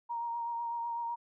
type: tone with vibrato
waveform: sine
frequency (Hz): 937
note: A#5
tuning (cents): +9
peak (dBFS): -33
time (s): 0.09-1.16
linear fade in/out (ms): 20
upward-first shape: triangle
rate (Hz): 8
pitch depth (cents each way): 24
effects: none